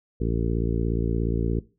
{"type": "harmonic tone", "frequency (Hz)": 57, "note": "A#1", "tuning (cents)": -38, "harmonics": [1, 2, 3, 4, 5, 6, 7, 8], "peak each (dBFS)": [-26, -29, -31, -32, -33, -34, -34, -35], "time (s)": [0.2, 1.6], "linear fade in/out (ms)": 10, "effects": ["noise-tail reverb RT60 0.3 s tail -18 dB re dry"]}